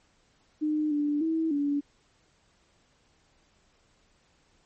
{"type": "tone with pitch steps", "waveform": "sine", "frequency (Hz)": [304.7, 293.4, 322.8, 286.8], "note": ["D#4", "D4", "E4", "D4"], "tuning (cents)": [-36, -2, -36, -41], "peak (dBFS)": -24, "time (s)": [0.61, 1.81], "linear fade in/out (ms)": 20, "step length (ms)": 300, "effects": ["pink hiss -66 dBFS RMS until 4.65 s", "MP3 32 kbps"]}